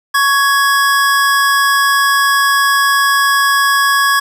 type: tone pair together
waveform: square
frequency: 1112 / 1669 Hz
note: C#6 / G#6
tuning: +5 / +8 cents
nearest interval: perfect fifth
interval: 703 cents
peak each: -13 dBFS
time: 0.14-4.2 s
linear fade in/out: 10 ms
effects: resampled to 32000 Hz + 7-bit